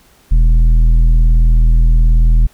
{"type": "tone with tanh clipping", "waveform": "sine", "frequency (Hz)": 40.62, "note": "E1", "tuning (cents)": -25, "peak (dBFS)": -7, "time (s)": [0.31, 2.47], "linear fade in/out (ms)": 10, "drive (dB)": 8, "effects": ["pink hiss -49 dBFS RMS until 2.53 s"]}